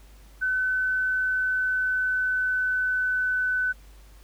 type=tone with pitch glide; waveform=sine; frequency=1514 to 1504.4 Hz; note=F#6 to F#6; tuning=+39 to +28 cents; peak=-22 dBFS; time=0.41-3.73 s; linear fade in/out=20 ms; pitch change=-11 cents; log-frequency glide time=1.1-3.47 s; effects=added 50 Hz sine -47 dBFS peak until 4.23 s + pink hiss -57 dBFS RMS until 4.23 s